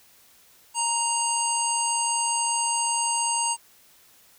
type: harmonic tone with a mistuned harmonic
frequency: 932.3 Hz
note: A#5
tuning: in tune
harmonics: 1 / 3 / 5 / 7 / 9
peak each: -26 / -31 / -36 / -33 / -26 dBFS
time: 0.74-3.57 s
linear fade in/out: 50 ms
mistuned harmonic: 9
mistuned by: -52 cents
effects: white hiss -56 dBFS RMS until 4.38 s